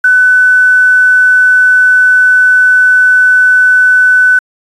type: tone with quantisation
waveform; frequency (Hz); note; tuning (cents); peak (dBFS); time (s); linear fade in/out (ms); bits
sine; 1500; F#6; +23; -3; 0.04-4.39; 5; 5
effects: resampled to 24000 Hz